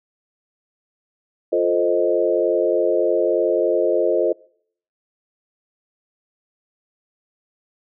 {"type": "chord", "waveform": "sine", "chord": "F dominant seventh", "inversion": "none", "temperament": "equal", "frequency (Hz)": [349.2, 440, 523.3, 622.3], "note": ["F4", "A4", "C5", "Eb5"], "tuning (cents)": [0, 0, 0, 0], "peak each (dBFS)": -21, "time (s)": [1.52, 4.33], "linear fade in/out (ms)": 10, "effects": ["noise-tail reverb RT60 0.6 s tail -24 dB re dry"]}